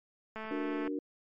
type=click train; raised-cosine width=0.5 ms; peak=-27 dBFS; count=114; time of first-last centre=0.36-0.876 s; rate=219 Hz
type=chord; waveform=sine; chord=D augmented; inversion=none; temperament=equal; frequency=293.7 / 370 / 466.2 Hz; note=D4 / F#4 / A#4; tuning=0 / 0 / 0 cents; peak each=-34 / -40 / -40 dBFS; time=0.51-0.99 s; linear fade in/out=2 ms
effects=MP3 48 kbps